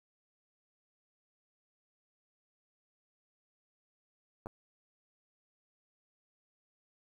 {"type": "clicks", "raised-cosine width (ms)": 1, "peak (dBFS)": -28, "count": 2, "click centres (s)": [4.46, 4.469], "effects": ["10-bit"]}